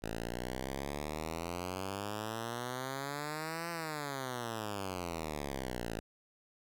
5% pulse exponential two-way sweep, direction up then down, 54 to 171.3 to 54 Hz, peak -26 dBFS, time 0.02-6 s, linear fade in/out 10 ms, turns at 3.7 s, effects none

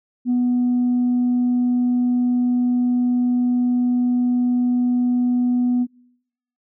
sine tone, 246.3 Hz, B3, 5 cents flat, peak -14 dBFS, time 0.25-5.87 s, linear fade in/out 50 ms, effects noise-tail reverb RT60 0.8 s tail -26 dB re dry + tanh soft clip ceiling -13 dBFS

